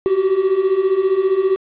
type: beating tone pair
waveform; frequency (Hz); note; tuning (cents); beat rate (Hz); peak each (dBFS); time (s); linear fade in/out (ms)
triangle; 370.9 / 385.9; F#4 / G4; +4 / -27; 15; -17 / -13; 0.06-1.56; 0
effects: resampled to 8000 Hz + 7-bit